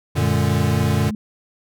square chord, Gb augmented, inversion none, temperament equal, 92.5 / 116.54 / 146.83 Hz, Gb2 / Bb2 / D3, 0 / 0 / 0 cents, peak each -22 dBFS, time 0.15-1.11 s, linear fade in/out 20 ms
sine tone with pitch glide, 207.7 to 212.8 Hz, G#3 to G#3, 0 to +42 cents, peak -23 dBFS, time 0.22-1.15 s, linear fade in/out 2 ms, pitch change +42 cents, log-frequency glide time 0.67-0.74 s
effects none

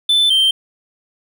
triangle tone pair in turn, 3520 / 3136 Hz, A7 / G7, 0 / 0 cents, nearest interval major second, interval 200 cents, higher first, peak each -9 dBFS, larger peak neither, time 0.09-0.3 / 0.3-0.51 s, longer neither, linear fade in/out 5 ms, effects none

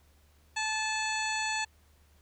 harmonic tone, 870 Hz, A5, 20 cents flat, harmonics 1 / 2 / 3 / 4 / 5 / 7 / 8 / 9, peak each -34 / -35 / -35 / -42 / -39 / -46 / -42 / -43 dBFS, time 0.56-1.65 s, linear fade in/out 10 ms, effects added 74 Hz sine -61 dBFS peak until 2.21 s + pink hiss -67 dBFS RMS until 2.21 s

